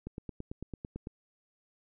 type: click train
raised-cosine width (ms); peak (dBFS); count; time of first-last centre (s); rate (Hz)
3; -26; 10; 0.07-1.071; 8.99
effects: none